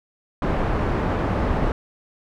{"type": "low-pass noise", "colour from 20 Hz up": "pink", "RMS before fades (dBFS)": -22, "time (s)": [0.42, 1.72], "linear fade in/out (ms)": 2, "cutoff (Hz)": 1200, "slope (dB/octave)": 12, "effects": []}